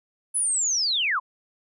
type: linear sweep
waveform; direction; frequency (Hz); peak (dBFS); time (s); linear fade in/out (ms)
sine; down; 10370 to 932.3; -21; 0.34-1.2; 20
effects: none